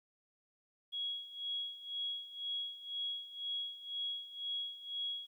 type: tone with tremolo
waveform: sine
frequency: 3322 Hz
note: G#7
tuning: in tune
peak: -35 dBFS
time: 0.92-5.27 s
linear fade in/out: 20 ms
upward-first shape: sine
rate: 2 Hz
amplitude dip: 80%
effects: 12-bit